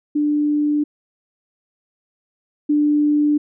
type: tone pair in turn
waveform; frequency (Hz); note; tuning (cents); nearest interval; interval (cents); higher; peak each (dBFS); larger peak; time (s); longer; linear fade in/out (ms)
sine; 296.1 / 296.1; D4 / D4; +14 / +14; unison; 0; neither; -15 / -13; second; 0.15-0.84 / 2.69-3.38; neither; 10
effects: none